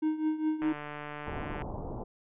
triangle tone with tremolo, 311.1 Hz, D#4, in tune, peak -22 dBFS, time 0.02-0.73 s, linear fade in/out 10 ms, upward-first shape triangle, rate 4.9 Hz, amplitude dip 80%
click train, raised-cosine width 0.5 ms, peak -25 dBFS, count 149, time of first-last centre 0.62-1.62 s, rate 148 Hz
pink low-pass noise, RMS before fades -38 dBFS, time 1.26-2.04 s, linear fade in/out 10 ms, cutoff 1000 Hz, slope 48 dB/octave
effects resampled to 8000 Hz

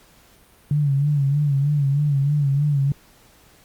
sine tone with vibrato, 142.8 Hz, D3, 48 cents flat, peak -16 dBFS, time 0.71-2.92 s, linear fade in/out 2 ms, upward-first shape sine, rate 3.2 Hz, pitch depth 73 cents each way, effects pink hiss -53 dBFS RMS until 3.64 s + Opus 48 kbps

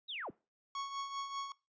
sine linear sweep, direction down, 3972 to 38.89 Hz, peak -39 dBFS, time 0.08-0.31 s, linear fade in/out 20 ms
45% pulse tone with tremolo, 1107 Hz, C#6, 3 cents flat, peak -36 dBFS, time 0.75-1.52 s, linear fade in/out 2 ms, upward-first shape triangle, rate 5.1 Hz, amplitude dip 65%
effects noise-tail reverb RT60 0.3 s tail -22 dB re dry + resampled to 16000 Hz

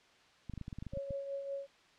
clicks, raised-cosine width 5 ms, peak -30 dBFS, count 12, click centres 0.497 / 0.537 / 0.577 / 0.613 / 0.681 / 0.728 / 0.786 / 0.825 / 0.867 / 0.935 / 0.973 / 1.107 s
sine tone with tremolo, 554.4 Hz, C#5, in tune, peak -35 dBFS, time 0.92-1.67 s, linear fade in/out 50 ms, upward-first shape triangle, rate 5.3 Hz, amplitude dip 55%
effects white hiss -64 dBFS RMS until 1.98 s + low-pass 4000 Hz 12 dB/octave

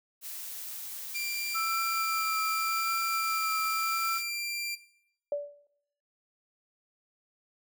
blue noise, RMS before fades -40 dBFS, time 0.21-4.24 s, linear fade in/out 50 ms
sawtooth tone, 2371 Hz, D7, 16 cents sharp, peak -28 dBFS, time 1.14-4.76 s, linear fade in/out 20 ms
sine tone with vibrato, 1318.5 Hz, E6, in tune, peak -29 dBFS, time 1.54-4.19 s, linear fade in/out 20 ms, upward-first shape triangle, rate 0.86 Hz, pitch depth 27 cents each way
sine tone with exponential decay, 579 Hz, D5, 25 cents flat, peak -25 dBFS, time 5.32-5.67 s, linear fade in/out 2 ms, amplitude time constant 75 ms
effects noise-tail reverb RT60 0.7 s tail -18 dB re dry

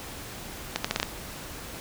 accelerating click train, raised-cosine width 0.2 ms, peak -7 dBFS, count 6, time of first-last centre 0.76-1.03 s, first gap 85 ms, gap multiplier 0.77, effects pink hiss -40 dBFS RMS until 1.8 s

